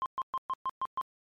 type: tone bursts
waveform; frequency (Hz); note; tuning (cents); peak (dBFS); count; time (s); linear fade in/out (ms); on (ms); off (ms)
sine; 1053; C6; +11; -27; 7; 0.02-1.013; 0; 39; 120
effects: tanh soft clip ceiling -26 dBFS + MP3 96 kbps